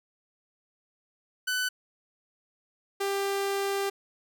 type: tone pair in turn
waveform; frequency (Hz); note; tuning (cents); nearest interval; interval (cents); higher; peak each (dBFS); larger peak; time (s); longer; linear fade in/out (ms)
sawtooth; 1500 / 395.8; F#6 / G4; +23 / +17; octave + major seventh; 2306; first; -23; neither; 1.47-1.69 / 3-3.9; second; 10
effects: none